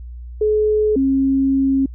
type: tone pair in turn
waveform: sine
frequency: 426.5 / 269.9 Hz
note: G#4 / C#4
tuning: +46 / -46 cents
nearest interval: minor sixth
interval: 792 cents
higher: first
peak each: -13 dBFS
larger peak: neither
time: 0.41-0.96 / 0.96-1.86 s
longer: second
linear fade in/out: 5 ms
effects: added 60 Hz sine -30 dBFS peak until 1.94 s